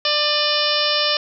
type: harmonic tone with a mistuned harmonic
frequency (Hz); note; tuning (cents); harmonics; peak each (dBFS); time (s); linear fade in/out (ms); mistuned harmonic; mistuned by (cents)
593; D5; +17; 1 / 2 / 3 / 4 / 5 / 6 / 7 / 8 / 9; -24 / -26 / -28 / -28 / -23 / -25 / -27 / -25 / -24; 0.05-1.17; 2; 4; +50
effects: none